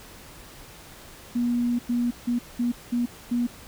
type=tone bursts at uneven times; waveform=sine; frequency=240.6 Hz; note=B3; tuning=45 cents flat; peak=-21 dBFS; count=6; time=1.35-1.79 / 1.89-2.11 / 2.27-2.39 / 2.59-2.72 / 2.92-3.06 / 3.31-3.47 s; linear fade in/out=10 ms; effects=pink hiss -46 dBFS RMS until 3.67 s